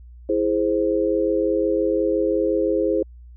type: chord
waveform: sine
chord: E augmented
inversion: none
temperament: equal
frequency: 329.6 / 415.3 / 523.3 Hz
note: E4 / G#4 / B#4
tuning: 0 / 0 / 0 cents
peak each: -22 dBFS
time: 0.29-3.03 s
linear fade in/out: 5 ms
effects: added 60 Hz sine -40 dBFS peak until 3.36 s